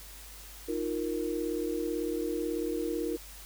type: chord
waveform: sine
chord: Eb suspended second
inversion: none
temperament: equal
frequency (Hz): 311.1 / 349.2 / 466.2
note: Eb4 / F4 / Bb4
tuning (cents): 0 / 0 / 0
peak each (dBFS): -34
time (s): 0.68-3.17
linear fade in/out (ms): 10
effects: added 50 Hz sine -49 dBFS peak until 3.45 s + white hiss -49 dBFS RMS until 3.45 s